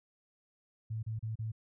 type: tone bursts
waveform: sine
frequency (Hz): 110.7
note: A2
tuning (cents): +11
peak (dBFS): -34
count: 4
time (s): 0.9-1.519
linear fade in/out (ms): 10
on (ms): 130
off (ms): 33
effects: none